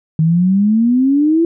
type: exponential sweep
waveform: sine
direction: up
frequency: 155.56 to 340.1 Hz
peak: -9 dBFS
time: 0.19-1.45 s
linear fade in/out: 2 ms
effects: none